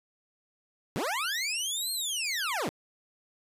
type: linear two-way sweep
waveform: 20% pulse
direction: up then down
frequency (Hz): 116.54 to 4272 to 116.54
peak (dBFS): -24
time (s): 0.96-2.69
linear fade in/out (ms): 0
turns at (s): 1.92
effects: resampled to 32000 Hz